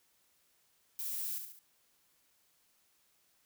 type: noise with echo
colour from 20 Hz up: violet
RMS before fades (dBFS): -39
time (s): 0.99-1.38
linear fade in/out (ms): 0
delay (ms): 70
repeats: 3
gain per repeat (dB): -6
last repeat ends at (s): 1.59
effects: white hiss -72 dBFS RMS until 3.45 s